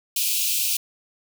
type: high-pass noise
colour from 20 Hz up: white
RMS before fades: -23 dBFS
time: 0.16-0.77 s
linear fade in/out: 5 ms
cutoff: 2400 Hz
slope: 96 dB/octave
effects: none